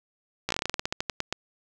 slowing click train, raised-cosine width 0.2 ms, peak -10 dBFS, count 17, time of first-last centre 0.49-1.326 s, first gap 15 ms, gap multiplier 1.15, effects none

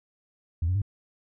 sine tone with pitch steps, 83 / 91.56 / 101.01 Hz, E2 / F#2 / G#2, +12 / -18 / -48 cents, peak -21 dBFS, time 0.62-0.818 s, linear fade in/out 5 ms, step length 66 ms, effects tanh soft clip ceiling -19 dBFS

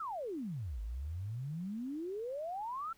sine exponential two-way sweep, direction down then up, 1372 to 50.5 to 1372 Hz, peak -37 dBFS, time 0-2.93 s, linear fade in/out 5 ms, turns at 0.81 s, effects pink hiss -67 dBFS RMS until 2.97 s

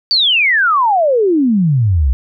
sine exponential sweep, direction down, 4680 to 60 Hz, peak -9 dBFS, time 0.11-2.13 s, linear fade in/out 0 ms, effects none

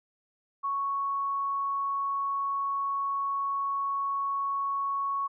sine tone, 1109 Hz, C#6, in tune, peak -27 dBFS, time 0.63-5.28 s, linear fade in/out 20 ms, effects none

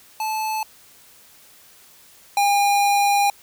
square tone pair in turn, 870 / 809 Hz, A5 / G#5, -20 / -46 cents, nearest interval minor second, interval 126 cents, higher first, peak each -23 / -16 dBFS, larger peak second, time 0.2-0.63 / 2.37-3.3 s, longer second, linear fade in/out 2 ms, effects white hiss -50 dBFS RMS until 3.42 s

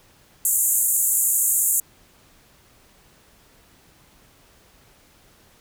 pink band-pass noise, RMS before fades -20 dBFS, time 0.45-1.8 s, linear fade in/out 2 ms, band 6900 to 15000 Hz, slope 96 dB/octave, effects pink hiss -55 dBFS RMS until 5.6 s

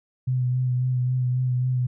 sine tone with vibrato, 126.4 Hz, B2, 41 cents sharp, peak -20 dBFS, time 0.27-1.87 s, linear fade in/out 10 ms, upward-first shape sine, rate 3.7 Hz, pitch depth 24 cents each way, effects none

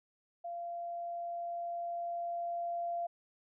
sine tone with level ramp, 689 Hz, F5, 24 cents flat, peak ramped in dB -38 to -33 dBFS, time 0.44-3.07 s, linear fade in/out 10 ms, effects none

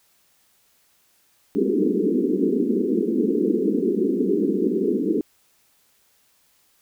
white band-pass noise, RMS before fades -21 dBFS, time 1.55-5.21 s, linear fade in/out 0 ms, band 190 to 440 Hz, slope 96 dB/octave, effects white hiss -62 dBFS RMS until 6.81 s

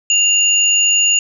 sine tone pair together, 2795 / 6874 Hz, F7 / A8, +1 / -41 cents, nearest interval octave + major third, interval 1558 cents, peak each -13 dBFS, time 0.1-1.19 s, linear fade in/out 2 ms, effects none

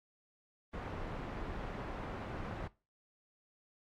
pink low-pass noise, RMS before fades -42 dBFS, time 0.73-2.68 s, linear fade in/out 10 ms, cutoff 1500 Hz, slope 12 dB/octave, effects noise-tail reverb RT60 0.3 s tail -20 dB re dry + AAC 64 kbps

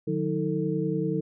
sine tone cluster, 151.6 / 182 / 317 / 447.4 Hz, D#3 / F#3 / D#4 / A4, -45 / -28 / +32 / +29 cents, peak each -30 dBFS, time 0.07-1.21 s, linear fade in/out 10 ms, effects none

